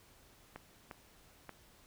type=clicks; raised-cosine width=0.5 ms; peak=-30 dBFS; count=3; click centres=0.56 / 0.912 / 1.493 s; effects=pink hiss -63 dBFS RMS until 1.86 s

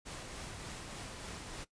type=noise with tremolo; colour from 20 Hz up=pink; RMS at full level=-44 dBFS; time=0.05-1.65 s; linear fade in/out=20 ms; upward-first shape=triangle; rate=3.4 Hz; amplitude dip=30%; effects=noise-tail reverb RT60 0.1 s tail -17 dB re dry + resampled to 22050 Hz

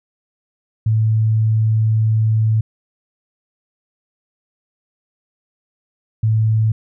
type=tone pair in turn; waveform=sine; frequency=110 / 110 Hz; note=A2 / A2; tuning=0 / 0 cents; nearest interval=unison; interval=0 cents; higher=neither; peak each=-12 / -12 dBFS; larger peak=neither; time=0.86-2.61 / 6.23-6.72 s; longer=first; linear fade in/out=5 ms; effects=none

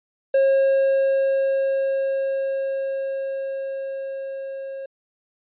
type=tone with level ramp; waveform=triangle; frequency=541 Hz; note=C#5; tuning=42 cents flat; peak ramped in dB=-12 to -28 dBFS; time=0.34-4.86 s; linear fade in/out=5 ms; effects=resampled to 8000 Hz

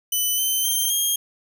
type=tone with pitch steps; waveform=5% pulse; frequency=3000 / 3075 / 3153 / 3232 Hz; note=F#7 / G7 / G7 / G#7; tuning=+23 / -34 / +9 / -48 cents; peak=-12 dBFS; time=0.12-1.16 s; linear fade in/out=5 ms; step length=260 ms; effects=none

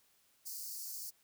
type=high-pass noise; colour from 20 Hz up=white; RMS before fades=-44 dBFS; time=0.45-1.11 s; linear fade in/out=20 ms; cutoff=4400 Hz; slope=96 dB/octave; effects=white hiss -71 dBFS RMS until 1.23 s

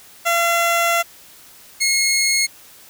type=tone pair in turn; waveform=15% pulse; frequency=682 / 2165 Hz; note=F5 / C#7; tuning=-41 / -41 cents; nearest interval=octave + minor sixth; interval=2000 cents; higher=second; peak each=-9 dBFS; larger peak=neither; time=0.25-1.03 / 1.8-2.47 s; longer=first; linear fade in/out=20 ms; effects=white hiss -45 dBFS RMS until 2.89 s

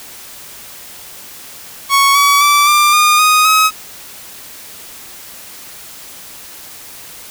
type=tone with pitch steps; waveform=sawtooth; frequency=1109 / 1134.9 / 1161.4 / 1188.6 / 1216.4 / 1244.8 / 1273.9 Hz; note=C#6 / C#6 / D6 / D6 / D#6 / D#6 / D#6; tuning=0 / +40 / -20 / +20 / -40 / 0 / +40 cents; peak=-4 dBFS; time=1.89-3.71 s; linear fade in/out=50 ms; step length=260 ms; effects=white hiss -34 dBFS RMS until 7.3 s

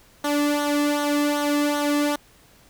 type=tone with flanger; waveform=sawtooth; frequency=291.9 Hz; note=D4; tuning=10 cents flat; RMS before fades=-22 dBFS; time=0.24-2.16 s; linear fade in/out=5 ms; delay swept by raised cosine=0.4 to 1.36 ms; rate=2.6 Hz; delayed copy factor=-0.65; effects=pink hiss -54 dBFS RMS until 2.69 s

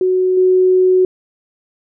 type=tone with level steps; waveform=sine; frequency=370 Hz; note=F#4; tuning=in tune; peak=-11 / -8 dBFS; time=0.01-1.05 s; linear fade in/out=2 ms; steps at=0.37 s; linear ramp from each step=5 ms; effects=none

